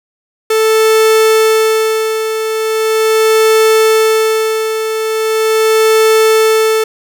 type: tone with tremolo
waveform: 45% pulse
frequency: 440 Hz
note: A4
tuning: in tune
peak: -6 dBFS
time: 0.5-6.84 s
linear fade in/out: 5 ms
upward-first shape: sine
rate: 0.4 Hz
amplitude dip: 60%
effects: 8-bit